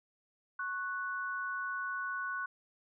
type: tone pair together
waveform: sine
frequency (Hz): 1100 / 1482.6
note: C#6 / F#6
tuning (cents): -14 / +3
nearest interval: perfect fourth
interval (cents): 517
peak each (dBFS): -39 / -36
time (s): 0.59-2.46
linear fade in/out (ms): 5
effects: none